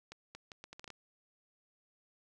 accelerating click train, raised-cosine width 0.2 ms, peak -30 dBFS, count 9, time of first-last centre 0.12-0.903 s, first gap 230 ms, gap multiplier 0.73, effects none

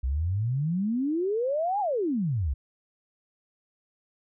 sine exponential two-way sweep, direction up then down, 61 to 851 to 61 Hz, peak -24 dBFS, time 0.03-2.54 s, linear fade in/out 10 ms, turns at 1.8 s, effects none

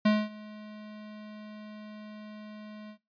square tone with ADSR envelope, 212.3 Hz, G#3, 38 cents sharp, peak -20 dBFS, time 0.05-2.98 s, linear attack 8 ms, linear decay 230 ms, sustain -23 dB, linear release 84 ms, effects noise-tail reverb RT60 0.2 s tail -19 dB re dry + resampled to 11025 Hz

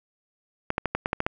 clicks, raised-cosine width 0.5 ms, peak -9 dBFS, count 8, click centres 0.704 / 0.781 / 0.857 / 0.95 / 1.059 / 1.131 / 1.204 / 1.265 s, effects none

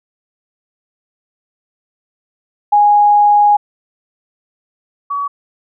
sine tone pair in turn, 827 / 1133.5 Hz, G#5 / C#6, -8 / +38 cents, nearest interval perfect fourth, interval 546 cents, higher second, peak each -6 / -16 dBFS, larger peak first, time 2.72-3.57 / 5.1-5.28 s, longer first, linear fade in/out 10 ms, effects none

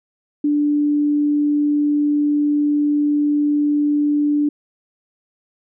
sine tone, 293.7 Hz, D4, in tune, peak -14 dBFS, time 0.44-4.49 s, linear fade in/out 5 ms, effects none

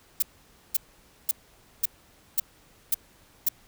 violet noise bursts, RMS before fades -22 dBFS, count 7, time 0.2-3.488 s, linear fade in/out 5 ms, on 24 ms, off 520 ms, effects pink hiss -58 dBFS RMS until 3.67 s

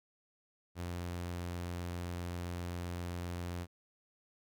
sawtooth tone, 87.6 Hz, F2, 6 cents sharp, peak -34 dBFS, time 0.75-3.67 s, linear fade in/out 50 ms, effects none

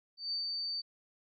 sine tone with ADSR envelope, 4586 Hz, D8, 42 cents flat, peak -32 dBFS, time 0.17-0.82 s, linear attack 150 ms, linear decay 120 ms, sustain -2 dB, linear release 22 ms, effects none

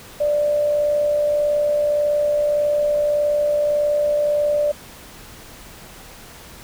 sine tone with amplitude modulation, 590 Hz, D5, 8 cents sharp, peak -14 dBFS, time 0.2-4.72 s, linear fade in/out 10 ms, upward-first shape sine, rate 61.7 Hz, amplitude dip 35%, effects pink hiss -41 dBFS RMS until 6.63 s

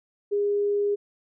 sine tone, 408.4 Hz, G#4, 29 cents flat, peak -21 dBFS, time 0.31-0.96 s, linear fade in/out 20 ms, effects none

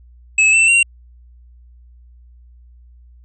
square tone with pitch steps, 2593 / 2672 / 2754 Hz, E7 / E7 / F7, -29 / +23 / -25 cents, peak -10 dBFS, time 0.38-0.83 s, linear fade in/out 5 ms, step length 150 ms, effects added 60 Hz sine -42 dBFS peak until 3.24 s + resampled to 24000 Hz

